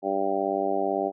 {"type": "harmonic tone", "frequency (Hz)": 98, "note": "G2", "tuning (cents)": 0, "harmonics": [2, 3, 4, 5, 6, 7, 8], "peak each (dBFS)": [-38, -32, -29, -36, -30, -30, -30], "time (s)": [0.02, 1.12], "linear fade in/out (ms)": 50, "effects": []}